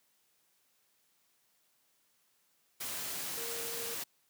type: tone in noise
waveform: sine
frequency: 464.5 Hz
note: A#4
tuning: 6 cents flat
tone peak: -44 dBFS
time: 3.37-3.95 s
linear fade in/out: 10 ms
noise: white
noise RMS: -39 dBFS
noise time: 2.8-4.04 s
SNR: -8 dB
effects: white hiss -73 dBFS RMS until 4.29 s + high-pass 100 Hz 12 dB/octave